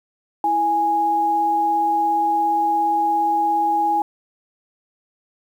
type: tone pair together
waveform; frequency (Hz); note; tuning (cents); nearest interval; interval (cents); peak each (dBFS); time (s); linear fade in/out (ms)
sine; 329.6 / 828.4; E4 / G#5; 0 / -5; octave + major third; 1595; -27 / -16; 0.44-4.02; 2
effects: 8-bit